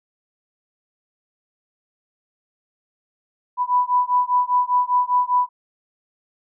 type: beating tone pair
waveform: sine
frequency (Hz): 987.8 / 992.8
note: B5 / B5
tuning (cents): 0 / +9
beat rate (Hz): 5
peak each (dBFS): -19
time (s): 3.57-5.49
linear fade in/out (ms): 50
effects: none